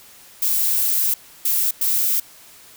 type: noise bursts at uneven times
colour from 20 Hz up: violet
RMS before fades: -19 dBFS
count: 3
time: 0.42-1.14 / 1.45-1.71 / 1.81-2.2 s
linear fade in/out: 5 ms
effects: white hiss -46 dBFS RMS until 2.76 s